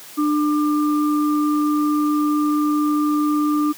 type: tone pair together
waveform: sine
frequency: 298.5 / 1194 Hz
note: D4 / D6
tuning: +28 / +28 cents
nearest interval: 2 octaves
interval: 2400 cents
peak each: -16 / -24 dBFS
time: 0.17-3.73 s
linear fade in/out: 20 ms
effects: white hiss -40 dBFS RMS until 3.77 s + high-pass 150 Hz 12 dB/octave